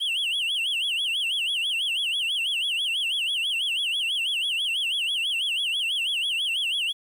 triangle tone with vibrato, 3013 Hz, F#7, 31 cents sharp, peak -22 dBFS, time 0-6.93 s, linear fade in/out 20 ms, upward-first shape sine, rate 6.1 Hz, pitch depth 210 cents each way, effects 9-bit

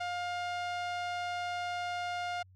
sawtooth tone with low-pass filter, 708 Hz, F5, 23 cents sharp, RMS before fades -36 dBFS, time 0-2.43 s, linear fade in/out 10 ms, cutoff 4300 Hz, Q 0.69, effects added 93 Hz sine -56 dBFS peak until 2.55 s

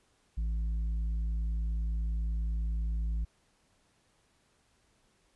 sine tone with tanh clipping, 55 Hz, A1, in tune, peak -30 dBFS, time 0.37-3.25 s, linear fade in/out 10 ms, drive 5 dB, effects pink hiss -70 dBFS RMS until 5.35 s + resampled to 24000 Hz

